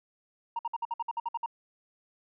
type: tone bursts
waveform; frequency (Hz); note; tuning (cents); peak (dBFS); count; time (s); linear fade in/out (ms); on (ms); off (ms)
sine; 932.3; A#5; 0; -27; 11; 0.56-1.461; 5; 31; 56
effects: tanh soft clip ceiling -27 dBFS